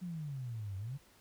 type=exponential two-way sweep; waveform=sine; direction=down then up; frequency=185 to 93.6 to 147.6 Hz; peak=-38 dBFS; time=0.01-0.98 s; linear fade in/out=20 ms; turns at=0.77 s; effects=pink hiss -64 dBFS RMS until 1.2 s